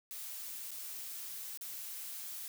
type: noise with dropouts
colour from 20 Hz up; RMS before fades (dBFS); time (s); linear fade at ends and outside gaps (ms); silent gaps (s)
blue; -44; 0.11-2.48; 0; 0.708-0.715 / 1.574-1.611
effects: none